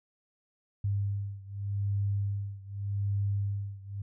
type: beating tone pair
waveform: sine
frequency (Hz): 100 / 100.84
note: G2 / G2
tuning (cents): +35 / +49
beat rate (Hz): 0.84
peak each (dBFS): -31 / -33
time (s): 0.84-4.02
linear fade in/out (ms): 5
effects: none